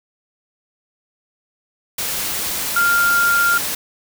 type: tone in noise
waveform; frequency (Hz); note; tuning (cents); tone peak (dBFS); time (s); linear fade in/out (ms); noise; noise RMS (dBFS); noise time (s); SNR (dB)
sine; 1396.9; F6; 0; -13; 2.76-3.58; 5; white; -23; 1.98-3.75; +7
effects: none